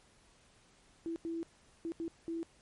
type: tone bursts at uneven times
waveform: sine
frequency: 331.7 Hz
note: E4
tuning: 11 cents sharp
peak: -35 dBFS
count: 5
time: 1.06-1.16 / 1.25-1.43 / 1.85-1.92 / 2-2.08 / 2.28-2.43 s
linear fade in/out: 0 ms
effects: pink hiss -65 dBFS RMS until 2.61 s + MP3 48 kbps